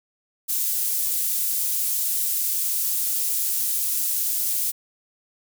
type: high-pass noise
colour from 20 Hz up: pink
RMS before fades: -24 dBFS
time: 0.48-4.72 s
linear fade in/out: 20 ms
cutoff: 11000 Hz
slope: 12 dB/octave
effects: none